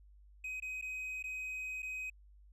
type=tone with dropouts; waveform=triangle; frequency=2520 Hz; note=D#7; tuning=21 cents sharp; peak=-37 dBFS; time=0.44-2.1 s; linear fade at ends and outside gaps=5 ms; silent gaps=0.601-0.622 / 0.814-0.823 / 1.227-1.239 / 1.822-1.828 s; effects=added 50 Hz sine -57 dBFS peak until 2.52 s + resampled to 32000 Hz